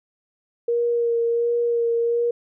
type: tone with vibrato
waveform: sine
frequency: 470 Hz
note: A#4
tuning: 14 cents sharp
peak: -18 dBFS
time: 0.68-2.31 s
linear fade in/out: 5 ms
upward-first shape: sine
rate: 1.4 Hz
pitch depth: 17 cents each way
effects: none